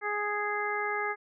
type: harmonic tone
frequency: 415.3 Hz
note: G#4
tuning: in tune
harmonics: 1 / 2 / 3 / 4 / 5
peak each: -35 / -35 / -35 / -35 / -35 dBFS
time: 0.01-1.16 s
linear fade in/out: 50 ms
effects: none